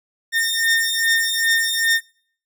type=beating tone pair; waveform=sawtooth; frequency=1823 / 1825.5 Hz; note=A#6 / A#6; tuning=-39 / -37 cents; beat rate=2.5 Hz; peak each=-16 dBFS; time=0.32-2.01 s; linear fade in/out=50 ms; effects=noise-tail reverb RT60 0.6 s tail -25 dB re dry